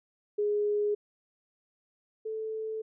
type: tone pair in turn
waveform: sine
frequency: 415.3 / 438.7 Hz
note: G#4 / A4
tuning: 0 / -5 cents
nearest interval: minor second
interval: 95 cents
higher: second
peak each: -25 / -32 dBFS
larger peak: first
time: 0.38-0.95 / 2.25-2.82 s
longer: neither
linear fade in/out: 10 ms
effects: none